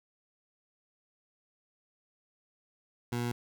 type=tone; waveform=20% pulse; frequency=120.2 Hz; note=B2; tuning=46 cents flat; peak=-26 dBFS; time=3.12-3.32 s; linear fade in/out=5 ms; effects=none